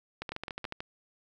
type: two click trains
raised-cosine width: 0.3 ms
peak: -20 / -21 dBFS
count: 8 / 4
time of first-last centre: 0.22-0.724 / 0.32-0.805 s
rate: 13.9 / 6.19 Hz
effects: none